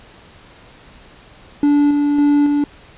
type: tone with tremolo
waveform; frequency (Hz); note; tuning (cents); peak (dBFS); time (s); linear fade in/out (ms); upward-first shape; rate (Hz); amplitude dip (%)
triangle; 290; D4; -22; -8; 1.63-2.64; 2; square; 1.8; 30
effects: pink hiss -44 dBFS RMS until 2.97 s + resampled to 8000 Hz